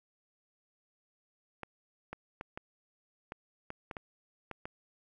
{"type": "clicks", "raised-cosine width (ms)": 0.5, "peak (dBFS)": -25, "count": 10, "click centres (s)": [1.633, 2.13, 2.411, 2.575, 3.321, 3.704, 3.912, 3.968, 4.513, 4.655], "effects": ["11-bit"]}